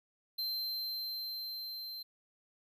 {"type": "tone with level ramp", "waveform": "square", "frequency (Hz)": 4120, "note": "C8", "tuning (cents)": -28, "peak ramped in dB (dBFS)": [-34, -42], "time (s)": [0.38, 2.03], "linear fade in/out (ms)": 10, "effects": []}